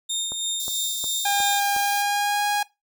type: tone with tremolo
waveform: 25% pulse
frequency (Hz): 3658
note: A#7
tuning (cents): -33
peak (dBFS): -20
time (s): 0.09-1.6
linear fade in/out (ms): 10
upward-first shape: sine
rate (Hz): 3.1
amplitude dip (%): 40
type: click train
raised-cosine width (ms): 1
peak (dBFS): -23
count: 5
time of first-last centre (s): 0.32-1.764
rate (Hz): 2.77
type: high-pass noise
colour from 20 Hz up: white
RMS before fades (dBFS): -33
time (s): 0.6-2.02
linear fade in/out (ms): 0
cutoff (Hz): 3500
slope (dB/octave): 96
type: tone with pitch glide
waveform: sawtooth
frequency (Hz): 806 to 823.4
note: G5 to G#5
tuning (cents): +48 to -15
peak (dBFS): -17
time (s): 1.25-2.63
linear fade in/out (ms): 5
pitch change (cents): +37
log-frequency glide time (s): 1.77-2.44
effects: noise-tail reverb RT60 0.2 s tail -20 dB re dry